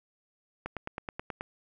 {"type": "click train", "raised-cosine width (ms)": 0.5, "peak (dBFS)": -20, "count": 8, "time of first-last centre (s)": [0.66, 1.409], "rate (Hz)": 9.34, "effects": []}